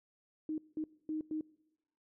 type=tone bursts at uneven times; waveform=sine; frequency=311.1 Hz; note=D#4; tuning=in tune; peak=-34 dBFS; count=4; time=0.49-0.58 / 0.77-0.84 / 1.09-1.21 / 1.31-1.41 s; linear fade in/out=2 ms; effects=noise-tail reverb RT60 1.0 s tail -23 dB re dry